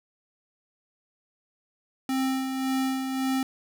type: tone with tremolo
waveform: square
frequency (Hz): 263.9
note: C4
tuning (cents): +15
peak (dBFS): -24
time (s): 2.09-3.43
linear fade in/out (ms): 2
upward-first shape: sine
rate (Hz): 1.8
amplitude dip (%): 45
effects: none